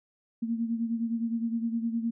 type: beating tone pair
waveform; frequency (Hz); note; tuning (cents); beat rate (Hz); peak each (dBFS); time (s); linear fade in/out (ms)
sine; 228.6 / 238.3; A#3 / A#3; -34 / +38; 9.7; -28 / -34; 0.42-2.11; 10
effects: none